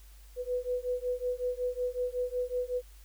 sine beating tone pair, 493.9 / 499.3 Hz, B4 / B4, 0 / +19 cents, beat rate 5.4 Hz, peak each -33 / -33 dBFS, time 0.36-2.82 s, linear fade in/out 50 ms, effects added 50 Hz sine -50 dBFS peak until 3.04 s + white hiss -61 dBFS RMS until 3.04 s

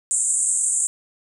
pink band-pass noise, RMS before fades -21 dBFS, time 0.11-0.87 s, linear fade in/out 0 ms, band 7200 to 9200 Hz, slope 96 dB/octave, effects none

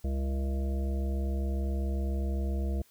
harmonic tone, 67.4 Hz, C#2, 48 cents flat, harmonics 1 / 3 / 5 / 7 / 9 / 10, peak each -28 / -38 / -42 / -45 / -47 / -48 dBFS, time 0.04-2.82 s, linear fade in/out 5 ms, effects white hiss -63 dBFS RMS until 2.9 s

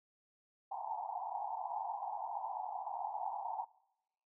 white band-pass noise, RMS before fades -41 dBFS, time 0.71-3.65 s, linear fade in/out 10 ms, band 720 to 940 Hz, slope 96 dB/octave, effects noise-tail reverb RT60 0.9 s tail -23 dB re dry

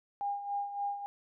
sine tone with tremolo, 808 Hz, G#5, 48 cents flat, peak -30 dBFS, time 0.21-1.06 s, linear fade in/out 0 ms, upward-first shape sine, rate 3.5 Hz, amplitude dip 65%, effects none

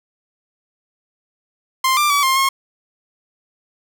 sawtooth tone with pitch steps, 1049 / 1186 / 1143 / 1059 / 1079 Hz, C6 / D6 / D6 / C6 / C#6, +4 / +17 / -47 / +21 / -47 cents, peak -10 dBFS, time 1.84-2.49 s, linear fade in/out 5 ms, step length 130 ms, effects none

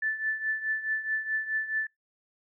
sine tone with tremolo, 1755 Hz, A6, 5 cents flat, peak -24 dBFS, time 0.02-1.87 s, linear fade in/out 5 ms, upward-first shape triangle, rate 4.7 Hz, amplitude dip 80%, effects noise-tail reverb RT60 0.2 s tail -26 dB re dry

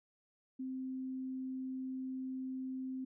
sine tone, 260.5 Hz, C4, 7 cents flat, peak -38 dBFS, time 0.59-3.05 s, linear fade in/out 10 ms, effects none

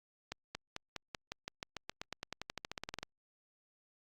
accelerating click train, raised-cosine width 0.2 ms, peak -22 dBFS, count 25, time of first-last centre 0.32-3.03 s, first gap 230 ms, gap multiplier 0.93, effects Opus 48 kbps

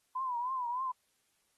sine tone with vibrato, 1000 Hz, B5, 21 cents sharp, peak -32 dBFS, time 0.15-0.92 s, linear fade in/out 10 ms, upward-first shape triangle, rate 3.3 Hz, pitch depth 120 cents each way, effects white hiss -75 dBFS RMS until 1.57 s + AAC 32 kbps

